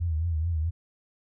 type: tone with vibrato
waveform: sine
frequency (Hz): 81.7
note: E2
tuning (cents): -15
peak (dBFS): -24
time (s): 0-0.71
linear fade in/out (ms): 20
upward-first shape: triangle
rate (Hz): 4.6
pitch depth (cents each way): 120
effects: none